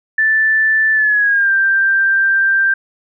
sine tone with pitch glide, 1760 to 1577.1 Hz, A6 to G6, 0 to +10 cents, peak -10 dBFS, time 0.18-2.74 s, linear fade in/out 5 ms, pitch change -190 cents, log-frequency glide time 0.93-1.52 s, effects none

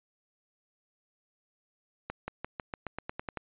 accelerating click train, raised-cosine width 0.5 ms, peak -20 dBFS, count 11, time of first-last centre 2.1-3.373 s, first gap 180 ms, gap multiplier 0.92, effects resampled to 8000 Hz

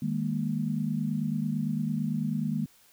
sine chord, D# suspended fourth, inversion none, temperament equal with one note detuned, 155.56 / 204 / 233.1 Hz, D#3 / G#3 / A#3, 0 / -31 / 0 cents, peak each -31 dBFS, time 0.02-2.66 s, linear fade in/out 5 ms, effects white hiss -60 dBFS RMS until 2.92 s

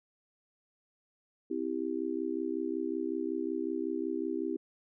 sine chord, C major, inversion none, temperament just, 261.6 / 327 / 392.4 Hz, C4 / E4 / G4, 0 / -14 / +2 cents, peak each -37 / -34 / -36 dBFS, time 1.5-4.57 s, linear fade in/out 10 ms, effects none

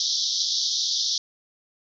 white band-pass noise, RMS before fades -25 dBFS, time 0-1.18 s, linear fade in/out 2 ms, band 3400 to 6000 Hz, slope 96 dB/octave, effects none

